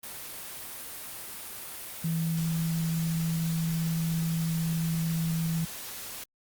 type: tone in noise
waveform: sine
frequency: 163.8 Hz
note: E3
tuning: 11 cents flat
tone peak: -26 dBFS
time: 2.04-5.65 s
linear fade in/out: 5 ms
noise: white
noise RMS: -40 dBFS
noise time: 0.03-6.24 s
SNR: +11 dB
effects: Opus 32 kbps